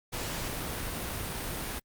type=noise; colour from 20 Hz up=pink; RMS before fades=-35 dBFS; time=0.12-1.8 s; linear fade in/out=20 ms; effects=Opus 48 kbps